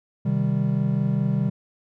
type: chord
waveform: triangle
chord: C minor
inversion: none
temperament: equal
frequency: 130.81 / 155.56 / 196 Hz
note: C3 / Eb3 / G3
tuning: 0 / 0 / 0 cents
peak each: -22 / -23 / -22 dBFS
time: 0.25-1.5 s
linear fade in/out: 10 ms
effects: none